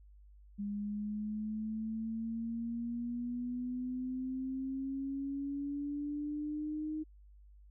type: exponential sweep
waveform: sine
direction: up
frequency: 202.5 to 311.1 Hz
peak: -35 dBFS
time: 0.58-7.04 s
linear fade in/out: 20 ms
effects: added 50 Hz sine -55 dBFS peak until 7.7 s